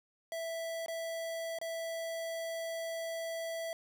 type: tone with dropouts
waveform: square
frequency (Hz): 659.3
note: E5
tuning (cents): 0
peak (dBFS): -37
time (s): 0.32-3.73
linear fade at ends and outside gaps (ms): 1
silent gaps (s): 0.861-0.882 / 1.587-1.614
effects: none